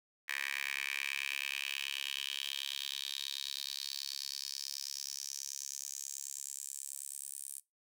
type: tone with high-pass filter sweep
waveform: 10% pulse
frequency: 69.3 Hz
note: C#2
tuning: in tune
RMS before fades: -41 dBFS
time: 0.28-7.6 s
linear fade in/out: 10 ms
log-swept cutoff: 2000 to 9300 Hz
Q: 4.4
effects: noise-tail reverb RT60 0.2 s tail -21 dB re dry